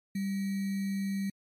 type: tone with sample-and-hold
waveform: sine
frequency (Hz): 196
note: G3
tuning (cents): 0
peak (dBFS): -29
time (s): 0.15-1.3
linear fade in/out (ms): 5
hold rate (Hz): 2100
effects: MP3 64 kbps